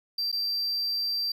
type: tone with dropouts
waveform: triangle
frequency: 4699 Hz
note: D8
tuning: in tune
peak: -25 dBFS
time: 0.18-1.32 s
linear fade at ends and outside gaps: 5 ms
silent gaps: 0.317-0.326 s
effects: none